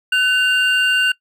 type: tone pair together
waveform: triangle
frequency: 1505.1 / 2794 Hz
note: F#6 / F7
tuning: +29 / 0 cents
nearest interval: major seventh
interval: 1071 cents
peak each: -14 dBFS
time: 0.12-1.12 s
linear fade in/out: 5 ms
effects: noise-tail reverb RT60 0.1 s tail -22 dB re dry